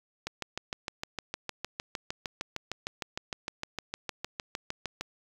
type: click train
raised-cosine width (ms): 0.2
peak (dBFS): -16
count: 32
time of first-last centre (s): 0.27-5.01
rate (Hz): 6.54
effects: 7-bit